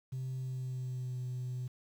sine tone with pitch glide, 130 to 125.86 Hz, C3 to B2, -11 to +33 cents, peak -34 dBFS, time 0.12-1.68 s, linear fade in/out 10 ms, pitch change -56 cents, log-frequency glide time 0.36-1.19 s, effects tanh soft clip ceiling -32 dBFS + 10-bit

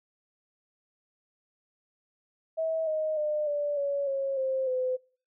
sine tone with pitch steps, 645 / 623.7 / 603.2 / 583.3 / 564.1 / 545.5 / 527.5 / 510.2 Hz, E5 / D#5 / D5 / D5 / C#5 / C#5 / C5 / C5, -38 / +4 / +46 / -12 / +30 / -28 / +14 / -44 cents, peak -26 dBFS, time 2.57-4.97 s, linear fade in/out 20 ms, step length 300 ms, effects noise-tail reverb RT60 0.4 s tail -23 dB re dry

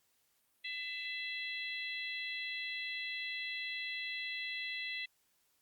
harmonic tone with a mistuned harmonic, 671 Hz, E5, 31 cents sharp, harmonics 3 / 4 / 5 / 6, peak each -41 / -43 / -45 / -47 dBFS, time 0.64-5.06 s, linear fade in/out 10 ms, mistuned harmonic 4, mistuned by -23 cents, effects white hiss -75 dBFS RMS until 5.61 s + Opus 48 kbps

